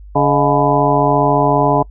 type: harmonic tone with a mistuned harmonic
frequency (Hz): 142.3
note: C#3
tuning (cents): +46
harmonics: 1 / 2 / 3 / 4 / 5 / 6 / 7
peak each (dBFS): -18 / -18 / -18 / -18 / -18 / -18 / -18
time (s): 0.15-1.83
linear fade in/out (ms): 10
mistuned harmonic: 4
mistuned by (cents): +140
effects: noise-tail reverb RT60 0.1 s tail -25 dB re dry + added 50 Hz sine -33 dBFS peak until 1.9 s